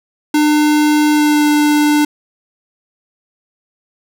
square tone with pitch glide, 300 to 297.2 Hz, D4 to D4, +37 to +21 cents, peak -10 dBFS, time 0.34-2.05 s, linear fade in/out 5 ms, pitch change -16 cents, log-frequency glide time 1.12-1.48 s, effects none

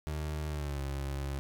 30% pulse tone with pitch glide, 76.1 to 68.98 Hz, D#2 to C#2, -38 to -8 cents, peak -31 dBFS, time 0.07-1.39 s, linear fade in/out 0 ms, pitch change -170 cents, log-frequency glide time 0.48-0.82 s, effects none

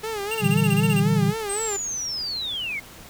sawtooth tone with vibrato, 422.8 Hz, G#4, 31 cents sharp, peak -23 dBFS, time 0.03-1.77 s, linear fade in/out 10 ms, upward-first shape sine, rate 3.9 Hz, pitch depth 110 cents each way
square tone bursts, 2767 Hz, F7, 17 cents flat, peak -26 dBFS, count 11, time 0.31-1 s, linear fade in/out 5 ms, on 40 ms, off 25 ms
sine chord, E half-diminished seventh, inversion second, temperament equal, 116.54 / 146.83 / 164.81 / 196 Hz, Bb2 / D3 / E3 / G3, 0 / 0 / 0 / 0 cents, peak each -26 / -22 / -23 / -22 dBFS, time 0.4-1.34 s, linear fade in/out 50 ms
sine linear sweep, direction down, 8372 to 2085 Hz, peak -26 dBFS, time 1.49-2.8 s, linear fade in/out 10 ms
effects pink hiss -44 dBFS RMS until 3.09 s

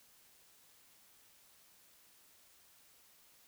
silence, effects white hiss -65 dBFS RMS until 3.47 s

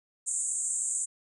white band-pass noise, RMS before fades -31 dBFS, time 0.26-1.06 s, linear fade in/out 20 ms, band 7000 to 8900 Hz, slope 96 dB/octave, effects none

